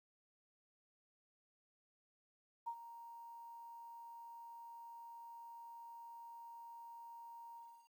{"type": "tone with ADSR envelope", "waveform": "sine", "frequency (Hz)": 932.3, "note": "A#5", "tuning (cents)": 0, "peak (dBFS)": -38, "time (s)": [2.66, 7.9], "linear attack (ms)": 18, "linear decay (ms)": 68, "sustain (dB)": -13, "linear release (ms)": 330, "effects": ["12-bit"]}